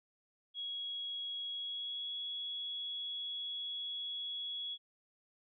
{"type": "tone with pitch glide", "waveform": "sine", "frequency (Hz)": [3322, 3355], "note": ["G#7", "G#7"], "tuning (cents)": [0, 17], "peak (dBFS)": -38, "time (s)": [0.54, 4.78], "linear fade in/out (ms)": 50, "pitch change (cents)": 17, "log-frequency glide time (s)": [1.5, 2.15], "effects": []}